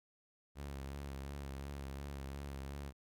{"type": "tone with vibrato", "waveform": "sawtooth", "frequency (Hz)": 69.3, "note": "C#2", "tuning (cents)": 0, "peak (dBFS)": -39, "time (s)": [0.55, 2.93], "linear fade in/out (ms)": 50, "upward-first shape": "sine", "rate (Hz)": 2.8, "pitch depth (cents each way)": 42, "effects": []}